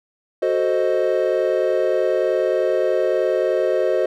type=chord; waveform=triangle; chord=F# diminished seventh; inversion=none; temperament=equal; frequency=370 / 440 / 523.3 / 622.3 Hz; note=F#4 / A4 / C5 / Eb5; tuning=0 / 0 / 0 / 0 cents; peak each=-20 / -22 / -19 / -20 dBFS; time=0.42-4.06 s; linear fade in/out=5 ms; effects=none